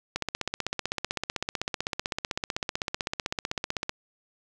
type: click train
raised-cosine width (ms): 0.2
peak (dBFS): -11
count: 60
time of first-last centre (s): 0.16-3.894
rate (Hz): 15.8
effects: none